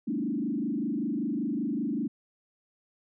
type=tone with frequency modulation; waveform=sine; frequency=258 Hz; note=C4; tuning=24 cents flat; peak=-27 dBFS; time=0.07-2.08 s; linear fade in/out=10 ms; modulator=25.2 Hz; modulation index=2.3; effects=none